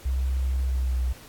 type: tone with pitch glide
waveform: sine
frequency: 65.1 to 62.74 Hz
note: C2 to B1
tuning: -8 to +28 cents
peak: -22 dBFS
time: 0.05-1.13 s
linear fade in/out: 10 ms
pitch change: -64 cents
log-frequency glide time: 0.63-1.02 s
effects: pink hiss -48 dBFS RMS until 1.28 s + AAC 64 kbps